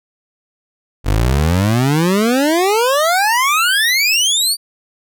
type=exponential sweep; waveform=25% pulse; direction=up; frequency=46.25 to 4699 Hz; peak=-8 dBFS; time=1.04-4.57 s; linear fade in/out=50 ms; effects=none